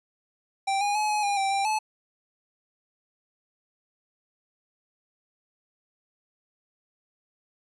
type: tone with pitch steps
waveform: square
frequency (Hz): 783 / 818 / 850 / 843 / 809 / 781 / 790 / 863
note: G5 / G#5 / G#5 / G#5 / G#5 / G5 / G5 / A5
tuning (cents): -2 / -26 / +40 / +26 / -46 / -7 / +13 / -34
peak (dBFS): -24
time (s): 0.67-1.79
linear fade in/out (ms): 10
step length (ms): 140
effects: resampled to 24000 Hz